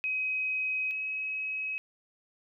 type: tone pair in turn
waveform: sine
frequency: 2530 / 2553 Hz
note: D#7 / D#7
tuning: +28 / +44 cents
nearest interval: unison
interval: 16 cents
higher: second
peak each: -28 / -31 dBFS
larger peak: first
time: 0.04-0.91 / 0.91-1.78 s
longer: neither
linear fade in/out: 0 ms
effects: none